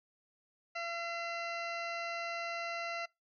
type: harmonic tone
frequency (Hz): 680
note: F5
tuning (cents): -46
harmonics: 1 / 2 / 3 / 4 / 6 / 7 / 8 / 9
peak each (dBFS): -41 / -42 / -42 / -44 / -51 / -54 / -60 / -59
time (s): 0.75-3.06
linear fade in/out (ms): 10
effects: noise-tail reverb RT60 0.2 s tail -24 dB re dry